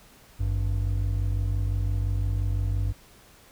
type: tone pair together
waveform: triangle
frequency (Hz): 51.65 / 97.5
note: G#1 / G2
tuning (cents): -9 / -9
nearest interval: major seventh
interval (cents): 1100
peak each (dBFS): -24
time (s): 0.39-2.93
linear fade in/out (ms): 20
effects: pink hiss -54 dBFS RMS until 3.51 s